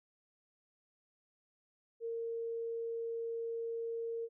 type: tone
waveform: sine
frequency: 460.2 Hz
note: A#4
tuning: 22 cents flat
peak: -36 dBFS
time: 2-4.29 s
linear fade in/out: 50 ms
effects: none